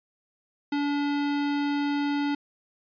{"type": "tone", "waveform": "square", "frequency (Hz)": 287.5, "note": "D4", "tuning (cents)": -37, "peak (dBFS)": -25, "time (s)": [0.72, 2.35], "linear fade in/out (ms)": 5, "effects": ["resampled to 11025 Hz"]}